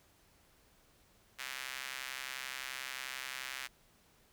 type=tone with high-pass filter; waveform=square; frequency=65.7 Hz; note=C2; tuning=8 cents sharp; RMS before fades=-43 dBFS; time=1.38-3.68 s; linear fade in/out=20 ms; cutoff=1900 Hz; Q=1.4; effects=pink hiss -67 dBFS RMS until 4.32 s